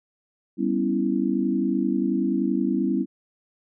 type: chord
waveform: sine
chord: C# half-diminished seventh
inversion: second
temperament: equal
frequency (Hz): 196 / 246.9 / 277.2 / 329.6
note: G3 / B3 / C#4 / E4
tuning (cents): 0 / 0 / 0 / 0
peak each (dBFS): -26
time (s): 0.57-3.06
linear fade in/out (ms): 50
effects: none